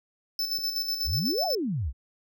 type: tone with tremolo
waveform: square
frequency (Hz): 5274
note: E8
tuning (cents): 0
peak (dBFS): -26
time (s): 0.39-1.55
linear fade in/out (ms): 2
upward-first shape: square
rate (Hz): 8.1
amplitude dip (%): 50
type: click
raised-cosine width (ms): 2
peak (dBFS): -34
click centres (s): 0.587
type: exponential two-way sweep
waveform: sine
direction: up then down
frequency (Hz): 54.8 to 794 to 54.8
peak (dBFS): -26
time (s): 1.04-1.93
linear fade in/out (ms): 50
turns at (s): 1.45
effects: none